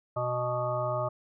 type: harmonic tone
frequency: 123.47 Hz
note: B2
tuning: in tune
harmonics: 1 / 3 / 5 / 7 / 9 / 10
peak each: -34 / -41 / -30 / -38 / -37 / -36 dBFS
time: 0.16-1.09 s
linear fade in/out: 10 ms
effects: none